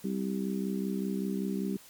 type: harmonic tone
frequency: 65.2 Hz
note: C2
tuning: 5 cents flat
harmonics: 3 / 4 / 5 / 6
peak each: -31 / -37 / -39 / -38 dBFS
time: 0.04-1.77 s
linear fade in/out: 5 ms
effects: white hiss -54 dBFS RMS until 1.89 s + MP3 96 kbps

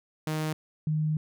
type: tone pair in turn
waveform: sawtooth / sine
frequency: 155.56 / 154.31 Hz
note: D#3 / D#3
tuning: 0 / -14 cents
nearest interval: unison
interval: 14 cents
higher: first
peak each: -24 dBFS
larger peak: neither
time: 0.27-0.53 / 0.87-1.17 s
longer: second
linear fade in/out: 2 ms
effects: none

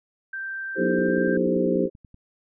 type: tone with pitch glide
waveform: sine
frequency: 1568 to 1578.9 Hz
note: G6 to G6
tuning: 0 to +12 cents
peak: -29 dBFS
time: 0.33-1.37 s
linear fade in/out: 5 ms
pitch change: +12 cents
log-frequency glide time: 0.84-1.15 s
type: chord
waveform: sine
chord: A minor seventh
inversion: second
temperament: equal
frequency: 329.6 / 392 / 440 / 523.3 Hz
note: E4 / G4 / A4 / C5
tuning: 0 / 0 / 0 / 0 cents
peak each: -30 / -25 / -31 / -26 dBFS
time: 0.75-1.9 s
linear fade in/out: 50 ms
type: harmonic tone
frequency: 60.8 Hz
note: B1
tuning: 26 cents flat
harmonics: 3 / 4 / 5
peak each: -27 / -27 / -27 dBFS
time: 0.77-1.89 s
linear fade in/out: 50 ms
type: click train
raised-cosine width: 5 ms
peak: -35 dBFS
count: 13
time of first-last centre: 0.99-2.144 s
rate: 10.4 Hz
effects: none

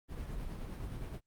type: noise with tremolo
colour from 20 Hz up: brown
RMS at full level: -39 dBFS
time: 0.08-1.21 s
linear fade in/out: 50 ms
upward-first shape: triangle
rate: 9.6 Hz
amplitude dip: 40%
effects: Opus 32 kbps

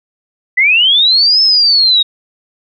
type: linear two-way sweep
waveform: sine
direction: up then down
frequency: 1951 to 5274 to 3736 Hz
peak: -6 dBFS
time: 0.57-2.03 s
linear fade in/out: 10 ms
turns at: 1.42 s
effects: none

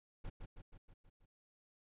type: noise with echo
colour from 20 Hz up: brown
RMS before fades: -44 dBFS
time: 0.24-0.3 s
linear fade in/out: 10 ms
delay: 160 ms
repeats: 6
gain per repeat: -4 dB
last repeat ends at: 1.26 s
effects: resampled to 8000 Hz

